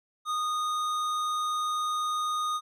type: tone with tanh clipping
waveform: sine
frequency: 1234 Hz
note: D#6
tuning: 15 cents flat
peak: -29 dBFS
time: 0.25-2.61 s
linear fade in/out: 50 ms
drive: 15 dB
effects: none